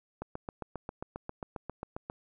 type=click train; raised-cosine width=1 ms; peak=-23 dBFS; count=15; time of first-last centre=0.22-2.099 s; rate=7.45 Hz; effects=none